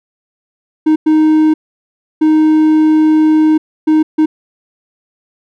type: tone bursts at uneven times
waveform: triangle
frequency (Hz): 311.1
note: D#4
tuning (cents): 0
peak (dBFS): -4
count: 5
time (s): 0.86-0.96 / 1.06-1.54 / 2.21-3.58 / 3.87-4.03 / 4.18-4.26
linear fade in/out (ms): 10
effects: none